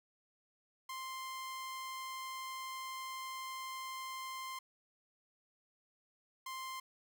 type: tone bursts at uneven times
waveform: sawtooth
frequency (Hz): 1048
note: C6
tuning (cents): +2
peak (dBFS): -38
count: 2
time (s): 0.89-4.59 / 6.46-6.8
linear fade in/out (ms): 5
effects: none